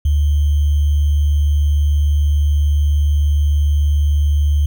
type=tone with sample-and-hold; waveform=sine; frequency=73.42 Hz; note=D2; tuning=in tune; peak=-11 dBFS; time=0.05-4.66 s; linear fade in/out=5 ms; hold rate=3150 Hz; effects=none